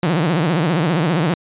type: tone with vibrato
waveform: sawtooth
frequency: 164.81 Hz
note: E3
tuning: in tune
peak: -11 dBFS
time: 0.03-1.34 s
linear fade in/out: 2 ms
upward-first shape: triangle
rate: 15 Hz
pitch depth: 250 cents each way
effects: resampled to 8000 Hz